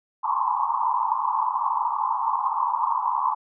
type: band-pass noise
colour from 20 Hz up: white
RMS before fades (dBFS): -24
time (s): 0.23-3.35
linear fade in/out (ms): 20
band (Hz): 860 to 1100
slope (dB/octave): 96
effects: none